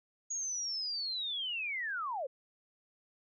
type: linear sweep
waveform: sine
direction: down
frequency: 6720 to 490.4 Hz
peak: -34 dBFS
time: 0.3-2.27 s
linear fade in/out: 10 ms
effects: none